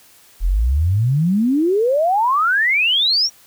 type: exponential sweep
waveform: sine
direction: up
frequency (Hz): 38.89 to 5800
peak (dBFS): -13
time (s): 0.4-3.3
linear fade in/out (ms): 50
effects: white hiss -49 dBFS RMS until 3.46 s